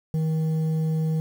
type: tone with low-pass filter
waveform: square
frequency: 158.6 Hz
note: D#3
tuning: 33 cents sharp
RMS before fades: -24 dBFS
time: 0.14-1.2 s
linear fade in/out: 0 ms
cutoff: 360 Hz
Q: 0.8
effects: 8-bit